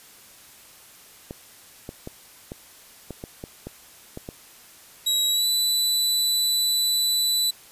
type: clicks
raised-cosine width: 2 ms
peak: -20 dBFS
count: 10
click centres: 1.309 / 1.891 / 2.074 / 2.519 / 3.107 / 3.239 / 3.439 / 3.67 / 4.174 / 4.289 s
type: tone with pitch glide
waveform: sawtooth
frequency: 3858 to 3976 Hz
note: B7 to B7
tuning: -41 to +11 cents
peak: -17 dBFS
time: 5.06-7.51 s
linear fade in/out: 10 ms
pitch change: +52 cents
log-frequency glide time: 5.28-5.47 s
effects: white hiss -49 dBFS RMS until 7.71 s + resampled to 32000 Hz